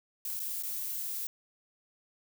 violet noise with dropouts, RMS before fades -36 dBFS, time 0.25-1.27 s, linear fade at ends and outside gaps 2 ms, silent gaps 0.395-0.4 / 0.626-0.633 s, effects none

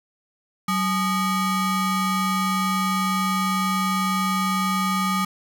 square ring-modulated tone, 520 Hz, C5, 11 cents flat, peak -18 dBFS, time 0.68-5.25 s, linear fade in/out 5 ms, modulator 709 Hz, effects none

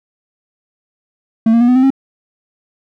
triangle tone with pitch steps, 224.1 / 232.4 / 241 / 250 / 259.2 / 268.8 Hz, A3 / A#3 / B3 / B3 / C4 / C4, +32 / -5 / -42 / +21 / -16 / +47 cents, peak -5 dBFS, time 1.46-1.904 s, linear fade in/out 5 ms, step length 74 ms, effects none

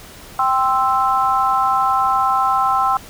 sine chord, C major, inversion second, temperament equal, 784 / 1046.5 / 1318.5 Hz, G5 / C6 / E6, 0 / 0 / 0 cents, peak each -18 dBFS, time 0.39-2.97 s, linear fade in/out 2 ms, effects pink hiss -39 dBFS RMS until 3.09 s

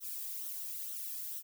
violet noise with flanger, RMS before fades -41 dBFS, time 0-1.43 s, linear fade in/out 50 ms, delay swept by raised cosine 0.41 to 1.41 ms, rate 2.2 Hz, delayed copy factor -0.55, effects none

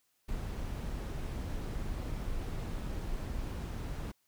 brown noise with amplitude modulation, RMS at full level -36 dBFS, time 0.28-4.12 s, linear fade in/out 10 ms, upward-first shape sine, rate 194 Hz, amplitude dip 25%, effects white hiss -75 dBFS RMS until 4.27 s

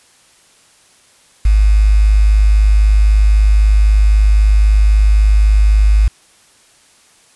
sine tone with quantisation, 51.91 Hz, G#1, in tune, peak -6 dBFS, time 1.45-6.08 s, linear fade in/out 5 ms, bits 5, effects white hiss -49 dBFS RMS until 7.35 s + resampled to 24000 Hz

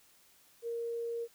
sine tone, 466.6 Hz, A#4, 2 cents sharp, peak -34 dBFS, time 0.62-1.28 s, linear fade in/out 50 ms, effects white hiss -64 dBFS RMS until 1.34 s

